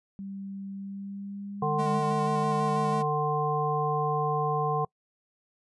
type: tone with pitch glide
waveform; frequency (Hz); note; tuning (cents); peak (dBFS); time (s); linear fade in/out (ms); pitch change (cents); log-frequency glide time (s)
sine; 196 to 202.3; G3 to G#3; 0 to -45; -35; 0.19-2.12; 0; +55; 0.73-1.75
type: harmonic tone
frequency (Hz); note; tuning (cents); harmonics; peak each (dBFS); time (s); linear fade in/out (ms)
150; D3; +37; 1 / 3 / 5 / 7; -30 / -30 / -30 / -30; 1.62-4.85; 5
type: tone with vibrato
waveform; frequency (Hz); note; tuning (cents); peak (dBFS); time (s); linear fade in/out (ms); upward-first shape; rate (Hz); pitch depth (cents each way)
square; 207.7; G#3; 0; -32; 1.78-3.03; 20; square; 6.1; 29
effects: noise-tail reverb RT60 0.1 s tail -26 dB re dry + resampled to 24000 Hz